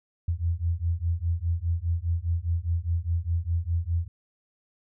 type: beating tone pair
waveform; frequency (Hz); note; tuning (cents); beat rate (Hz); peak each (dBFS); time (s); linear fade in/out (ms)
sine; 82.41 / 87.31; E2 / F2; 0 / 0; 4.9; -27; 0.28-4.08; 5
effects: none